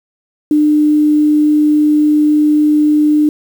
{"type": "tone with quantisation", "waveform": "sine", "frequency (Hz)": 300.6, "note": "D4", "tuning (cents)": 40, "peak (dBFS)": -7, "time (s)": [0.51, 3.29], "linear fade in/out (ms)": 2, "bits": 6, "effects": []}